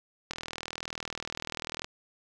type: click train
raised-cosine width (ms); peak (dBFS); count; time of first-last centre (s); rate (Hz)
0.2; -17; 63; 0.31-1.845; 40.4
effects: none